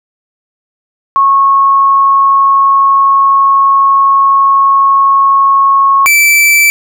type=tone pair in turn; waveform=sine / 45% pulse; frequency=1097 / 2324 Hz; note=C#6 / D7; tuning=-18 / -19 cents; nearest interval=octave + minor second; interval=1299 cents; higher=second; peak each=-4 dBFS; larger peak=neither; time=1.16-6.06 / 6.06-6.7 s; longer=first; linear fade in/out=0 ms; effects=none